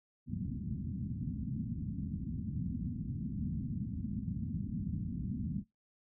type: low-pass noise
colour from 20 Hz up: white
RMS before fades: -37 dBFS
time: 0.26-5.64 s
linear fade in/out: 50 ms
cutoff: 240 Hz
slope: 48 dB/octave
effects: noise-tail reverb RT60 0.2 s tail -23 dB re dry + high-pass 60 Hz 12 dB/octave